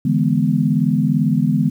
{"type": "chord", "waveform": "sine", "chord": "E dominant seventh", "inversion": "third", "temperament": "equal", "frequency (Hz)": [146.83, 164.81, 207.7, 246.9], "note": ["D3", "E3", "G#3", "B3"], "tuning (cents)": [0, 0, 0, 0], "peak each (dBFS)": -19, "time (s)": [0.05, 1.7], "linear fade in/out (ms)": 5, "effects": ["8-bit"]}